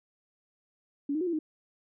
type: tone with pitch steps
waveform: sine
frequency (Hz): 283.8 / 311.6 / 365 / 340.3 / 310.3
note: C#4 / D#4 / F#4 / F4 / D#4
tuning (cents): +41 / +3 / -24 / -45 / -5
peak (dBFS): -27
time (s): 1.09-1.39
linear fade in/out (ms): 5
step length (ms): 60
effects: none